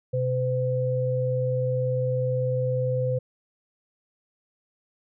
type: tone pair together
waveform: sine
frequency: 127.3 / 509.2 Hz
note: C3 / C5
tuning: -47 / -47 cents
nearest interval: 2 octaves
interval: 2400 cents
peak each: -25 dBFS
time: 0.13-3.19 s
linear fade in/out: 10 ms
effects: none